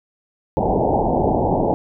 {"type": "low-pass noise", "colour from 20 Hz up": "white", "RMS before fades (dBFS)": -18, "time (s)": [0.57, 1.74], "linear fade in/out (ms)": 0, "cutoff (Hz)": 890, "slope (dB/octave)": 96, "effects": []}